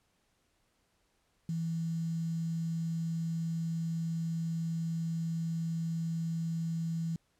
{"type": "tone with quantisation", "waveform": "sine", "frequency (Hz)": 164.81, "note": "E3", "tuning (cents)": 0, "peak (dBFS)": -31, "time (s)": [1.49, 7.16], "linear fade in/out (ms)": 2, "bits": 9, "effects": ["pink hiss -74 dBFS RMS until 7.39 s", "low-pass 11000 Hz 12 dB/octave"]}